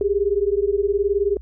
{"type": "beating tone pair", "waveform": "sine", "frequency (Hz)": [393.1, 412.1], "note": ["G4", "G#4"], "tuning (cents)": [5, -13], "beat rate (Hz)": 19, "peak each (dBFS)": -20, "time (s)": [0.01, 1.37], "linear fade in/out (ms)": 2, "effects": ["added 60 Hz sine -35 dBFS peak until 1.41 s"]}